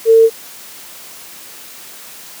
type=tone; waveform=sine; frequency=451.3 Hz; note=A4; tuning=44 cents sharp; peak=-4 dBFS; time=0.05-0.3 s; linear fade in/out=50 ms; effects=white hiss -35 dBFS RMS until 2.4 s + high-pass 150 Hz 12 dB/octave